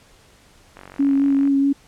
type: click train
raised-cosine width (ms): 0.5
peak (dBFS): -24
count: 34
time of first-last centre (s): 0.77-1.475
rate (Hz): 46.8
type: tone with vibrato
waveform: sine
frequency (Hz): 277.2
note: C#4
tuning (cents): 0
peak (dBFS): -14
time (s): 0.99-1.73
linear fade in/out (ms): 10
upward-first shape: sine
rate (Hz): 4.7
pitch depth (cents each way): 15
effects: pink hiss -52 dBFS RMS until 1.87 s + low-pass 10000 Hz 12 dB/octave